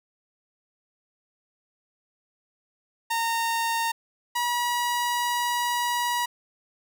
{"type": "tone pair in turn", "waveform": "sawtooth", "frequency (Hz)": [919, 964.9], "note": ["A#5", "B5"], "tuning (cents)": [-25, -41], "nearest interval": "minor second", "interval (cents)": 84, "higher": "second", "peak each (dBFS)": -20, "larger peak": "neither", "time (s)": [[3.1, 3.92], [4.35, 6.26]], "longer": "second", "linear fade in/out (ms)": 10, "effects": []}